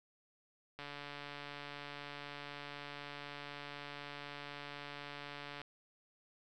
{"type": "click train", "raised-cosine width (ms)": 0.3, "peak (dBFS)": -30, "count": 696, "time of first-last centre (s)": [0.79, 5.616], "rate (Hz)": 144, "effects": []}